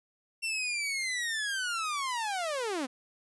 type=linear sweep; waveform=sawtooth; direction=down; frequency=2719 to 240 Hz; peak=-27 dBFS; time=0.42-2.87 s; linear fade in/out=20 ms; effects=resampled to 24000 Hz